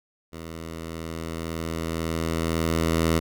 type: tone with level ramp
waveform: 10% pulse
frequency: 81.9 Hz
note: E2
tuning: 11 cents flat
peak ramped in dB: -28 to -11 dBFS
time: 0.32-3.2 s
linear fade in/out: 20 ms
effects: none